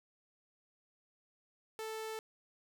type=tone; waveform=sawtooth; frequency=440 Hz; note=A4; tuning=in tune; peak=-36 dBFS; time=1.79-2.19 s; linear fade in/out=0 ms; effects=none